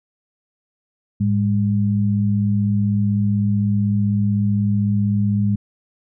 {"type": "tone pair together", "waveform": "sine", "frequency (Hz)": [106.7, 202.6], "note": ["G#2", "G#3"], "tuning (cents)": [47, -43], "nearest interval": "major seventh", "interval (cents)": 1110, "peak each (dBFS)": -18, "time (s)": [1.2, 5.56], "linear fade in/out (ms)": 10, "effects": []}